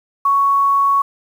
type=tone; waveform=sine; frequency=1113 Hz; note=C#6; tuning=7 cents sharp; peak=-11 dBFS; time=0.25-1.02 s; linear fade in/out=5 ms; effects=7-bit